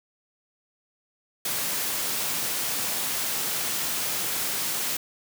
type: high-pass noise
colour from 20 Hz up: white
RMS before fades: -28 dBFS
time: 1.45-4.97 s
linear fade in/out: 5 ms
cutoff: 100 Hz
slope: 24 dB/octave
effects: none